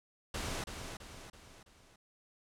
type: noise with echo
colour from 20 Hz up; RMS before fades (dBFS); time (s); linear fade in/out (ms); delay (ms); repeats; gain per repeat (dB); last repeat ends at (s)
pink; -38; 0.34-0.64; 5; 330; 4; -6; 1.96
effects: low-pass 9000 Hz 12 dB/octave